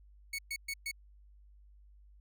sawtooth tone bursts, 2217 Hz, C#7, in tune, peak -32 dBFS, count 4, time 0.33-0.914 s, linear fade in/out 5 ms, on 56 ms, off 120 ms, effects added 50 Hz sine -56 dBFS peak until 2.2 s

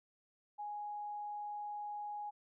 sine tone, 830.6 Hz, G#5, in tune, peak -40 dBFS, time 0.58-2.31 s, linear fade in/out 20 ms, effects none

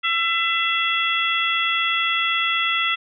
harmonic tone, 671 Hz, E5, 31 cents sharp, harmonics 2 / 3 / 4 / 5, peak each -24 / -24 / -24 / -24 dBFS, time 0.03-2.96 s, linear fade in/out 20 ms, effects none

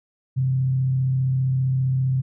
sine tone with frequency modulation, 130.81 Hz, C3, in tune, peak -18 dBFS, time 0.36-2.22 s, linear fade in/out 20 ms, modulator 35.1 Hz, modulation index 0.24, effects none

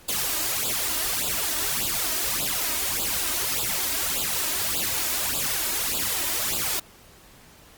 white noise with flanger, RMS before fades -26 dBFS, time 0.08-6.8 s, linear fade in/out 10 ms, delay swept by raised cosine 0.25 to 3.25 ms, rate 1.7 Hz, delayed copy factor +0.85, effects pink hiss -51 dBFS RMS until 7.77 s + Opus 48 kbps

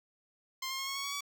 10% pulse tone with pitch steps, 1052 / 1066.1 / 1080.3 / 1094.8 / 1109.4 / 1124.3 / 1139.3 Hz, C6 / C6 / C#6 / C#6 / C#6 / C#6 / C#6, +9 / +32 / -45 / -22 / +1 / +24 / +47 cents, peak -27 dBFS, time 0.62-1.208 s, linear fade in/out 5 ms, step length 84 ms, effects none

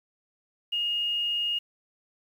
sine tone, 2853 Hz, F7, 36 cents sharp, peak -25 dBFS, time 0.72-1.59 s, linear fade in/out 10 ms, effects 9-bit

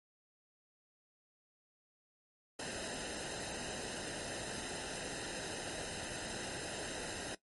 pink noise with comb filter, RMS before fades -42 dBFS, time 2.59-7.35 s, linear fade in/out 5 ms, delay 0.88 ms, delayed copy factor -0.75, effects noise-tail reverb RT60 0.1 s tail -17 dB re dry + MP3 48 kbps

